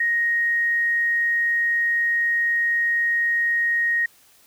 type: tone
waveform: sine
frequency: 1872 Hz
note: A#6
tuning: 7 cents sharp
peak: -18 dBFS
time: 0-4.06 s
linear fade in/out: 5 ms
effects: white hiss -55 dBFS RMS until 4.46 s